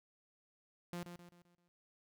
sawtooth tone with echo, 174.61 Hz, F3, in tune, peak -37 dBFS, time 0.93-1.03 s, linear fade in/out 0 ms, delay 130 ms, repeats 5, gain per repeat -7 dB, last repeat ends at 1.68 s, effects noise-tail reverb RT60 0.6 s tail -25 dB re dry

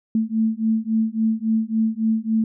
sine beating tone pair, 220 / 223.6 Hz, A3 / A3, 0 / +28 cents, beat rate 3.6 Hz, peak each -21 dBFS, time 0.15-2.44 s, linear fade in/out 2 ms, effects none

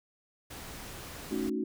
pink noise, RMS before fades -44 dBFS, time 0.5-1.5 s, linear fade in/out 10 ms
sine chord, D# half-diminished seventh, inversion second, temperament equal, 220 / 277.2 / 311.1 / 370 Hz, A3 / C#4 / D#4 / F#4, 0 / 0 / 0 / 0 cents, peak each -35 dBFS, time 1.31-1.64 s, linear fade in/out 5 ms
effects none

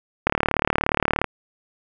click train, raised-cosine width 0.5 ms, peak -3 dBFS, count 37, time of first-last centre 0.27-1.243 s, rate 37 Hz, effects none

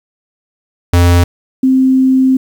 square / sine tone pair in turn, 87.31 / 261.6 Hz, F2 / C4, 0 / 0 cents, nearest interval octave + perfect fifth, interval 1900 cents, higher second, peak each -6 dBFS, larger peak neither, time 0.93-1.24 / 1.63-2.37 s, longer second, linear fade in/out 5 ms, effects 7-bit

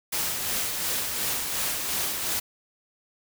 white noise with tremolo, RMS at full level -27 dBFS, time 0.12-2.4 s, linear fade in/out 10 ms, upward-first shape sine, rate 2.8 Hz, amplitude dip 35%, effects none

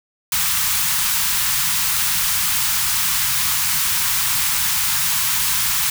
white band-stop noise, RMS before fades -19 dBFS, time 0.32-5.9 s, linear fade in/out 2 ms, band 190 to 870 Hz, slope 48 dB/octave, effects none

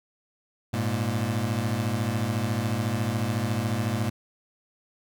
25% pulse beating tone pair, 103.83 / 117.83 Hz, G#2 / A#2, 0 / +19 cents, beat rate 14 Hz, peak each -24 dBFS, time 0.73-4.1 s, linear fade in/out 10 ms, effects none

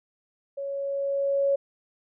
sine tone with level ramp, 556 Hz, C#5, 5 cents sharp, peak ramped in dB -30 to -19 dBFS, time 0.57-1.56 s, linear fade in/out 10 ms, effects none

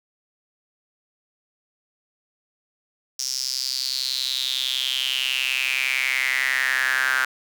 sawtooth tone with high-pass filter sweep, 130.81 Hz, C3, in tune, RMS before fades -24 dBFS, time 3.19-7.25 s, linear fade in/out 5 ms, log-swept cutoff 5600 to 1500 Hz, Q 7, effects none

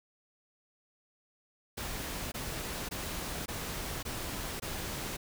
pink noise bursts, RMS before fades -38 dBFS, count 6, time 1.77-5.17 s, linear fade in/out 10 ms, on 550 ms, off 20 ms, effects none

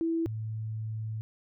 sine tone pair in turn, 329.6 / 109.76 Hz, E4 / A2, 0 / -4 cents, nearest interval octave + perfect fifth, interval 1904 cents, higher first, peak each -26 / -32 dBFS, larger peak first, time 0.01-0.26 / 0.26-1.21 s, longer second, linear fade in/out 0 ms, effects none

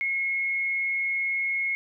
sine tone with frequency modulation, 2170 Hz, C#7, 37 cents flat, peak -24 dBFS, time 0.01-1.75 s, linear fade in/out 0 ms, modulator 142 Hz, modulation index 0.23, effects none

